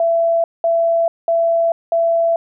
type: tone bursts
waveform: sine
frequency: 669 Hz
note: E5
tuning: 25 cents sharp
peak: -12 dBFS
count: 4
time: 0-2.36 s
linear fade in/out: 2 ms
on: 440 ms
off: 200 ms
effects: none